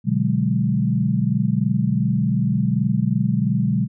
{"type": "chord", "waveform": "sine", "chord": "G# half-diminished seventh", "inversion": "first", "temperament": "equal", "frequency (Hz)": [123.47, 146.83, 185, 207.7], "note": ["B2", "D3", "F#3", "G#3"], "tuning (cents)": [0, 0, 0, 0], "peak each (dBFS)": [-22, -23, -22, -22], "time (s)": [0.04, 3.88], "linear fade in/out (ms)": 50, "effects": []}